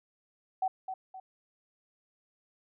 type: tone with echo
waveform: sine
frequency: 756 Hz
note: F#5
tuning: 37 cents sharp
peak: -26 dBFS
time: 0.62-0.68 s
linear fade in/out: 5 ms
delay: 260 ms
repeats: 2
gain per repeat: -8 dB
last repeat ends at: 1.2 s
effects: none